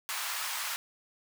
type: high-pass noise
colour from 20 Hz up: pink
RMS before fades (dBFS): -35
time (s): 0.09-0.76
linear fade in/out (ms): 0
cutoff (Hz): 930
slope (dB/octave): 24
effects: none